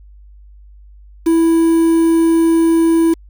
triangle tone with quantisation, 329.6 Hz, E4, in tune, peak -7 dBFS, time 1.26-3.14 s, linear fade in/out 10 ms, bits 5, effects added 50 Hz sine -38 dBFS peak until 3.29 s

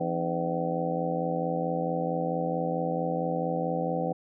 harmonic tone with a mistuned harmonic, 84.5 Hz, E2, 43 cents sharp, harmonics 2 / 3 / 4 / 5 / 6 / 7 / 8 / 9, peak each -32 / -38 / -36 / -40 / -31 / -37 / -40 / -33 dBFS, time 0-4.13 s, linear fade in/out 10 ms, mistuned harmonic 4, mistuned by -150 cents, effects none

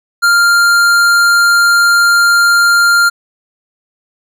sine tone with tanh clipping, 1396.9 Hz, F6, in tune, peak -8 dBFS, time 0.22-3.1 s, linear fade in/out 20 ms, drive 17 dB, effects none

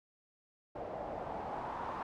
white noise with low-pass filter sweep, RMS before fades -41 dBFS, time 0.75-2.03 s, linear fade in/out 5 ms, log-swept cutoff 630 to 1000 Hz, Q 3.1, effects none

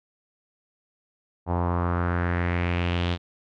sawtooth tone with low-pass filter sweep, 87.31 Hz, F2, in tune, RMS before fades -25 dBFS, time 1.46-3.18 s, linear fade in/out 50 ms, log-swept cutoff 860 to 3600 Hz, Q 3.1, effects none

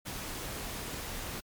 pink noise, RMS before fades -39 dBFS, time 0.05-1.41 s, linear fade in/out 20 ms, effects MP3 96 kbps

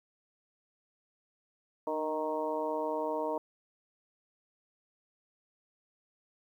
harmonic tone with a mistuned harmonic, 155.56 Hz, D#3, in tune, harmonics 2 / 3 / 4 / 5 / 6 / 7, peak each -39 / -36 / -35 / -47 / -36 / -45 dBFS, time 1.87-3.38 s, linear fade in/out 2 ms, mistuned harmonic 2, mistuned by -33 cents, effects 11-bit

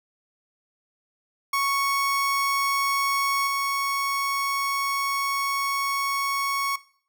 30% pulse tone with level steps, 1108 Hz, C#6, 1 cent flat, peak -19 / -21 dBFS, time 1.53-6.76 s, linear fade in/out 5 ms, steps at 3.47 s, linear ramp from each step 2 ms, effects noise-tail reverb RT60 0.5 s tail -18 dB re dry

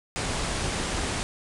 pink low-pass noise, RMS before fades -29 dBFS, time 0.16-1.23 s, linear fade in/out 0 ms, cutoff 10000 Hz, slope 96 dB/octave, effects none

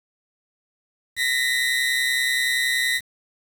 30% pulse tone pair together, 1864.7 / 1995.2 Hz, A#6 / B6, 0 / +17 cents, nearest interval minor second, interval 117 cents, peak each -20 dBFS, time 1.16-3.01 s, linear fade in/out 50 ms, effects 7-bit

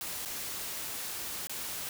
white noise with dropouts, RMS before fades -38 dBFS, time 0.01-1.89 s, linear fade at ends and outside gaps 1 ms, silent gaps 0.251-0.257 / 1.471-1.495 s, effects none

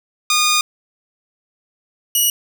10% pulse tone pair in turn, 1224 / 2911 Hz, D#6 / F#7, -29 / -29 cents, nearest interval octave + minor third, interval 1500 cents, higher second, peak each -5 dBFS, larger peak neither, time 0.3-0.61 / 2.15-2.3 s, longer first, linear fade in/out 2 ms, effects none

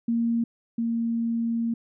sine tone pair in turn, 232.3 / 231 Hz, A#3 / A#3, -6 / -16 cents, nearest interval unison, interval 10 cents, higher first, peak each -21 / -23 dBFS, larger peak first, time 0.08-0.44 / 0.78-1.74 s, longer second, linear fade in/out 5 ms, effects none

